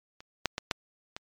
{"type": "clicks", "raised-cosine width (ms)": 0.2, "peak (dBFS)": [-29, -7, -14, -9, -20], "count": 5, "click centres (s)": [0.205, 0.457, 0.581, 0.712, 1.165], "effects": ["MP3 96 kbps"]}